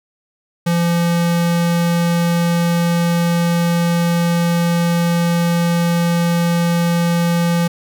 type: tone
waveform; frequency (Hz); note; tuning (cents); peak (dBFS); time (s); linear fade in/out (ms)
square; 170.9; F3; -37; -14; 0.66-7.68; 10
effects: 9-bit